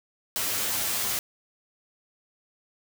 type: noise with comb filter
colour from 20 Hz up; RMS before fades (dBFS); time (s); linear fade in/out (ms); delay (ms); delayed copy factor
white; -28; 0.36-1.19; 0; 9.6; +0.95
effects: none